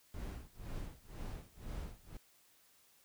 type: noise with tremolo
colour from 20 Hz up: brown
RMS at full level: -42 dBFS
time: 0.14-2.17 s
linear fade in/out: 2 ms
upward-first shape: sine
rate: 2 Hz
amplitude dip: 95%
effects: white hiss -68 dBFS RMS until 3.04 s